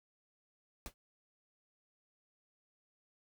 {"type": "noise with exponential decay", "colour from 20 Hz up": "pink", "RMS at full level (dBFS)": -40, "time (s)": [0.86, 0.94], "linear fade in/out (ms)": 0, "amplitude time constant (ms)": 16, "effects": []}